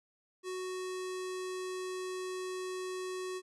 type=tone with low-pass filter; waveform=square; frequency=370 Hz; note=F#4; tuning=in tune; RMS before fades=-39 dBFS; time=0.43-3.42 s; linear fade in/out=50 ms; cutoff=8600 Hz; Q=1.5; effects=none